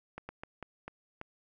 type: slowing click train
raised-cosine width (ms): 0.5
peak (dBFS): -26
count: 6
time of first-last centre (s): 0.18-1.214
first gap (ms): 110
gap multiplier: 1.32
effects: none